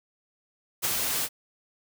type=noise with ADSR envelope; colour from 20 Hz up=white; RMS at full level=-25 dBFS; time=0.82-1.29 s; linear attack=29 ms; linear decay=25 ms; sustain=-3 dB; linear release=53 ms; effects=none